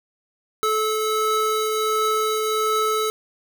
square tone pair together, 433.8 / 1300 Hz, A4 / E6, -25 / -24 cents, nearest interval octave + perfect fifth, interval 1901 cents, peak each -23 dBFS, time 0.63-3.1 s, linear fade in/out 0 ms, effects none

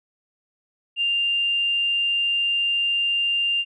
triangle tone with tanh clipping, 2794 Hz, F7, in tune, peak -19 dBFS, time 0.96-3.65 s, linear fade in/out 50 ms, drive 3 dB, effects resampled to 22050 Hz

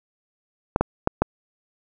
clicks, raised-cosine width 1 ms, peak -3 dBFS, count 4, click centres 0.761 / 0.81 / 1.074 / 1.22 s, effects none

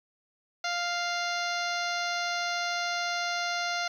harmonic tone, 698.5 Hz, F5, in tune, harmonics 1 / 2 / 3 / 4 / 5 / 6 / 7 / 8 / 9, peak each -33 / -33 / -36 / -41 / -41 / -38 / -42 / -43 / -44 dBFS, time 0.64-3.88 s, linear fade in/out 5 ms, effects 10-bit

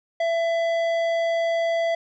sine tone with tanh clipping, 668 Hz, E5, 23 cents sharp, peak -22 dBFS, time 0.2-1.95 s, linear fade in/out 5 ms, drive 12 dB, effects none

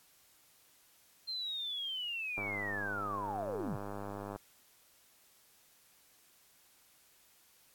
sine linear sweep, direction down, 4184 to 92.5 Hz, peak -36 dBFS, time 1.27-3.77 s, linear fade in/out 20 ms
click train, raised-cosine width 1 ms, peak -28 dBFS, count 201, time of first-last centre 2.38-4.36 s, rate 101 Hz
effects white hiss -65 dBFS RMS until 7.74 s + AAC 64 kbps

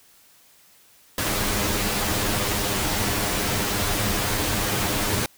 pink noise with comb filter, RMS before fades -24 dBFS, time 1.18-5.26 s, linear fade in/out 2 ms, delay 9.8 ms, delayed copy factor +0.7, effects white hiss -55 dBFS RMS until 5.37 s

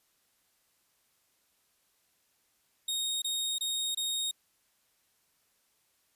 sawtooth tone bursts, 3729 Hz, A#7, in tune, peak -27 dBFS, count 4, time 2.88-4.312 s, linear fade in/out 5 ms, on 340 ms, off 24 ms, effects white hiss -72 dBFS RMS until 6.15 s + resampled to 32000 Hz

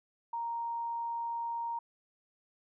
sine tone, 932.3 Hz, A#5, in tune, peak -33 dBFS, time 0.33-1.79 s, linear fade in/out 5 ms, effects none

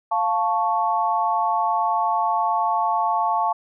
sine chord, F augmented, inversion none, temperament equal, 698.5 / 880 / 1108.7 Hz, F5 / A5 / C#6, 0 / 0 / 0 cents, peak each -24 / -21 / -24 dBFS, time 0.11-3.53 s, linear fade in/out 10 ms, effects none

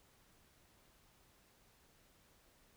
silence, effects pink hiss -69 dBFS RMS until 2.76 s

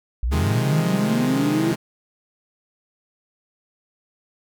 sine linear sweep, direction up, 52.5 to 340.1 Hz, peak -19 dBFS, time 0.23-1.72 s, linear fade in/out 0 ms
sawtooth chord, F minor seventh, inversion second, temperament equal, 130.81 / 155.56 / 174.61 / 207.7 Hz, C3 / Eb3 / F3 / Ab3, 0 / 0 / 0 / 0 cents, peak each -23 / -23 / -26 / -22 dBFS, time 0.31-1.76 s, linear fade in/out 20 ms
effects none

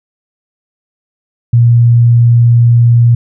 sine tone, 118.5 Hz, A#2, 29 cents sharp, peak -3 dBFS, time 1.53-3.15 s, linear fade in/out 5 ms, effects none

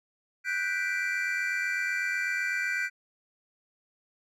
triangle chord, G major seventh, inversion third, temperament equal, 1480 / 1568 / 1975.5 / 2349 Hz, F#6 / G6 / B6 / D7, 0 / 0 / 0 / 0 cents, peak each -31 dBFS, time 0.44-2.9 s, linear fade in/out 50 ms, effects tanh soft clip ceiling -17 dBFS

